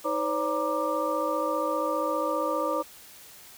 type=tone cluster; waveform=sine; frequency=316.3 / 514 / 569 / 940 / 1184 Hz; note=D#4 / C5 / C#5 / A#5 / D6; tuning=+29 / -31 / +45 / +14 / +14 cents; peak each=-33 / -31 / -30 / -34 / -30 dBFS; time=0.04-2.83 s; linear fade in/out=20 ms; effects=white hiss -49 dBFS RMS until 3.57 s